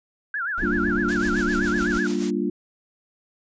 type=tone with vibrato; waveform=sine; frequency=1532 Hz; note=G6; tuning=40 cents flat; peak=-24 dBFS; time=0.34-2.07 s; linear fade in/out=2 ms; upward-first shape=sine; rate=7.9 Hz; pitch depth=210 cents each way
type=noise; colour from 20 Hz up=brown; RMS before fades=-34 dBFS; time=0.57-1.99 s; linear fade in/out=10 ms
type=chord; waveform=sine; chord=G minor seventh; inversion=none; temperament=equal; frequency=196 / 233.1 / 293.7 / 349.2 Hz; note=G3 / Bb3 / D4 / F4; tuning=0 / 0 / 0 / 0 cents; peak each=-27 dBFS; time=0.62-2.5 s; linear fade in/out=5 ms
type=noise with tremolo; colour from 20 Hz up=white; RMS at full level=-33 dBFS; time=1.08-2.31 s; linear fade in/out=10 ms; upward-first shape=triangle; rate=7.1 Hz; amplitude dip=60%
effects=resampled to 16000 Hz